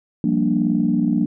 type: chord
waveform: sine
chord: G minor seventh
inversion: third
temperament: equal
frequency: 174.61 / 196 / 233.1 / 293.7 Hz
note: F3 / G3 / Bb3 / D4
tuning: 0 / 0 / 0 / 0 cents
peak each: -22 / -22 / -19 / -21 dBFS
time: 0.24-1.26 s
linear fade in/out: 2 ms
effects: tanh soft clip ceiling -6 dBFS